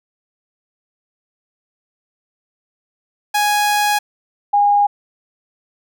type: tone pair in turn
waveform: sawtooth / sine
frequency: 830.6 / 816.8 Hz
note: G#5 / G#5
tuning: 0 / -29 cents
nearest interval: unison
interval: 29 cents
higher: first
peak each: -10 dBFS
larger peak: neither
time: 3.34-3.99 / 4.53-4.87 s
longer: first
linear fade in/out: 10 ms
effects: none